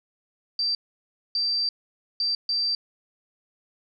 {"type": "tone bursts at uneven times", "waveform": "sine", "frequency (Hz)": 4683, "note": "D8", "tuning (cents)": -6, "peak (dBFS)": -22, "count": 4, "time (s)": [[0.59, 0.75], [1.35, 1.69], [2.2, 2.35], [2.49, 2.75]], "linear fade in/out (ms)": 2, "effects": []}